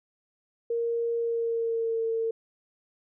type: tone with pitch glide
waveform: sine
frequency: 466.2 to 452.7 Hz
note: A#4 to A4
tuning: 0 to +49 cents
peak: -25 dBFS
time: 0.7-2.31 s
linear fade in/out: 5 ms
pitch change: -51 cents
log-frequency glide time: 1.17-2.04 s
effects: none